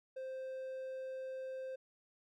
triangle tone, 523.3 Hz, C5, in tune, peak -39 dBFS, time 0.16-1.76 s, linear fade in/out 10 ms, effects none

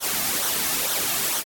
white noise with flanger, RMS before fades -24 dBFS, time 0-1.44 s, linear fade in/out 50 ms, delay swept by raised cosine 0.4 to 2.1 ms, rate 2.2 Hz, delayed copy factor -0.55, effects AAC 64 kbps

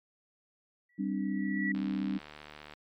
sine tone with exponential growth, 1945 Hz, B6, 27 cents flat, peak -29 dBFS, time 0.89-1.72 s, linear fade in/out 5 ms, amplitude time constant 180 ms
sine chord, G suspended fourth, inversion none, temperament equal with one note detuned, 196 / 261.6 / 297.1 Hz, G3 / C4 / D4, 0 / 0 / +20 cents, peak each -32 / -36 / -35 dBFS, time 0.98-2.19 s, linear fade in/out 20 ms
click train, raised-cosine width 0.3 ms, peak -30 dBFS, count 75, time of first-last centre 1.75-2.737 s, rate 75 Hz
effects MP3 96 kbps

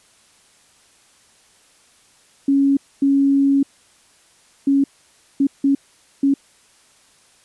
sine tone bursts at uneven times, 276.9 Hz, C#4, 2 cents flat, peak -12 dBFS, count 6, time 2.48-2.77 / 3.02-3.63 / 4.67-4.84 / 5.4-5.47 / 5.64-5.75 / 6.23-6.34 s, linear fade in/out 5 ms, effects white hiss -54 dBFS RMS until 7.44 s + resampled to 24000 Hz

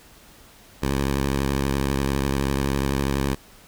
10% pulse tone with vibrato, 68.5 Hz, C#2, 20 cents flat, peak -13 dBFS, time 0.82-3.35 s, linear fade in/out 10 ms, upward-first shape square, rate 12 Hz, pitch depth 40 cents each way, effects pink hiss -50 dBFS RMS until 3.67 s

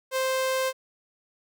sawtooth tone, 523.3 Hz, C5, in tune, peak -20 dBFS, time 0.11-0.73 s, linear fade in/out 50 ms, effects none

